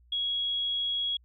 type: tone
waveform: sine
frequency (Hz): 3322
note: G#7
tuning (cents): 0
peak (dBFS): -27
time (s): 0.12-1.17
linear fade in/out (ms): 5
effects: added 60 Hz sine -57 dBFS peak until 1.24 s